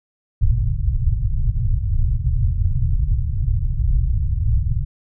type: low-pass noise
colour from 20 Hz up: pink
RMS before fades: -18 dBFS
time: 0.41-4.85 s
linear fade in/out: 5 ms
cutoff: 130 Hz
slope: 48 dB/octave
effects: none